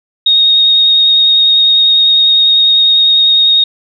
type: tone with vibrato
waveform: sine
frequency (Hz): 3729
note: A#7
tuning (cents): 0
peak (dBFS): -5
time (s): 0.26-3.64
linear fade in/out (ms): 5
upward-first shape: sine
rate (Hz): 10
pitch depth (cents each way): 10
effects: none